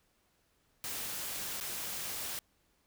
white noise with dropouts, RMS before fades -39 dBFS, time 0.84-2.39 s, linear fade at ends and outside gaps 0 ms, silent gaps 1.601-1.61 s, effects pink hiss -73 dBFS RMS until 2.86 s

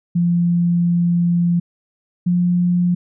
sine tone pair in turn, 172.9 / 176.74 Hz, F3 / F3, -17 / +21 cents, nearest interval unison, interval 38 cents, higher second, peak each -13 / -13 dBFS, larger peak neither, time 0.15-1.6 / 2.26-2.95 s, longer first, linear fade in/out 10 ms, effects none

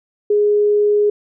sine tone, 415.3 Hz, G#4, in tune, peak -11 dBFS, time 0.3-1.1 s, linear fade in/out 5 ms, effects none

